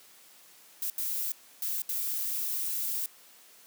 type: noise bursts at uneven times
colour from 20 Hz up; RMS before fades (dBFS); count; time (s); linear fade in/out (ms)
violet; -32; 4; 0.82-0.9 / 0.98-1.32 / 1.62-1.82 / 1.89-3.06; 2
effects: white hiss -56 dBFS RMS until 3.66 s + high-pass 200 Hz 12 dB/octave